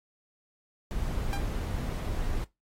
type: noise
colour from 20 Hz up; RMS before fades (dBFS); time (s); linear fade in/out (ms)
brown; -31; 0.91-2.44; 0
type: tone with exponential decay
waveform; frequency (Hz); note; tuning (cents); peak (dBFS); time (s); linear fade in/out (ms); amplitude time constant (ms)
sawtooth; 798; G5; +31; -27; 1.33-1.49; 0; 33
effects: noise-tail reverb RT60 0.2 s tail -19 dB re dry + AAC 48 kbps